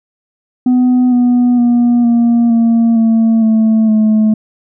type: tone with pitch steps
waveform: sine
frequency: 250.3 / 245.1 / 240.1 / 235.2 / 230.3 / 225.6 / 220.9 / 216.4 Hz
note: B3 / B3 / B3 / A#3 / A#3 / A3 / A3 / A3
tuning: +23 / -13 / -49 / +16 / -21 / +44 / +7 / -29 cents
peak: -4 dBFS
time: 0.66-4.34 s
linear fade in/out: 5 ms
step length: 460 ms
effects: tanh soft clip ceiling -6 dBFS